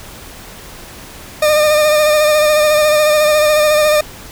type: tone with vibrato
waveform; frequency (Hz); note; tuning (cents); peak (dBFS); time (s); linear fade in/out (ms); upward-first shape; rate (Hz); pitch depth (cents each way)
40% pulse; 606; D#5; -46; -8; 1.42-4.01; 5; sine; 14; 28
effects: pink hiss -34 dBFS RMS until 4.31 s